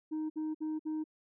sine tone bursts, 311.1 Hz, D#4, in tune, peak -30 dBFS, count 4, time 0.11-1.041 s, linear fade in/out 20 ms, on 190 ms, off 57 ms, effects tanh soft clip ceiling -32 dBFS

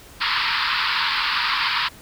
pink band-pass noise, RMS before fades -22 dBFS, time 0.2-1.89 s, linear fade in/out 20 ms, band 920 to 4900 Hz, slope 96 dB/octave, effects pink hiss -45 dBFS RMS until 2.01 s

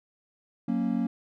triangle chord, F# major, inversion none, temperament equal, 185 / 233.1 / 277.2 Hz, F#3 / A#3 / C#4, 0 / 0 / 0 cents, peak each -29 / -25 / -29 dBFS, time 0.68-1.07 s, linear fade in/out 5 ms, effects none

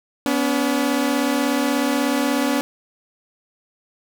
sawtooth tone pair together, 247.4 / 283.9 Hz, B3 / C#4, +3 / +41 cents, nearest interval major second, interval 238 cents, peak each -18 / -16 dBFS, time 0.26-2.61 s, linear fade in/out 0 ms, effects none

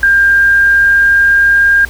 sine tone with pitch glide, 1598 to 1608.2 Hz, G6 to G6, +33 to +44 cents, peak -5 dBFS, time 0.03-1.85 s, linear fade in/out 2 ms, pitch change +11 cents, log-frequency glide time 0.26-1.66 s, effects added 60 Hz sine -28 dBFS peak until 1.89 s + pink hiss -33 dBFS RMS until 1.89 s

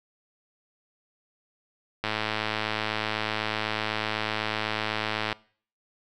click train, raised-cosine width 0.3 ms, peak -11 dBFS, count 356, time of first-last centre 2.04-5.327 s, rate 108 Hz, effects noise-tail reverb RT60 0.5 s tail -23 dB re dry

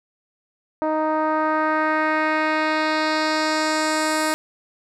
10% pulse tone with low-pass filter sweep, 311.1 Hz, D#4, in tune, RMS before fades -21 dBFS, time 0.82-4.34 s, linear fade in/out 0 ms, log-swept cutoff 780 to 11000 Hz, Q 1.4, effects none

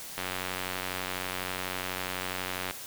click train, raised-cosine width 0.3 ms, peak -16 dBFS, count 234, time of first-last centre 0.18-2.71 s, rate 92.1 Hz, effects white hiss -42 dBFS RMS until 2.86 s

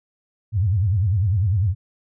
sine tone with vibrato, 98 Hz, G2, in tune, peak -16 dBFS, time 0.52-1.75 s, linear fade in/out 50 ms, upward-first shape sine, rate 10 Hz, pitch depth 230 cents each way, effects none

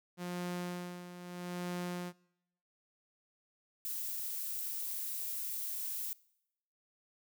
sawtooth tone with tremolo, 177.4 Hz, F3, 27 cents sharp, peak -32 dBFS, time 0.17-2.13 s, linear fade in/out 50 ms, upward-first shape sine, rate 0.78 Hz, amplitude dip 70%
violet noise, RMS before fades -39 dBFS, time 3.85-6.13 s, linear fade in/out 0 ms
effects noise-tail reverb RT60 0.8 s tail -23 dB re dry

